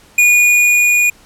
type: tone with level ramp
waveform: square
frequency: 2447 Hz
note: D#7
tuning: 29 cents flat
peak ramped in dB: -7 to -10 dBFS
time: 0.18-1.1 s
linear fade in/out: 5 ms
effects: pink hiss -46 dBFS RMS until 1.25 s + low-pass 12000 Hz 12 dB/octave